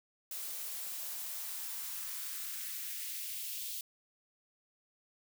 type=noise with high-pass filter sweep; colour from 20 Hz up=blue; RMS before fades=-41 dBFS; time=0.31-3.81 s; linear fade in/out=2 ms; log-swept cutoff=360 to 3400 Hz; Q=1.6; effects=none